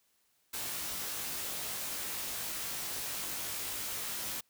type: noise with comb filter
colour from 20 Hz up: white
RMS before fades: -38 dBFS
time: 0.53-4.41 s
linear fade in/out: 10 ms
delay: 19 ms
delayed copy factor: +0.85
effects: white hiss -73 dBFS RMS until 4.49 s